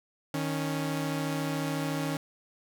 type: tone pair together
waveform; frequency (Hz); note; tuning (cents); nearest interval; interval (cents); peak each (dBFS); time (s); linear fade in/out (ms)
sawtooth; 155.52 / 277.1; D#3 / C#4; 0 / -1; minor seventh; 999; -28; 0.34-2.17; 2
effects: none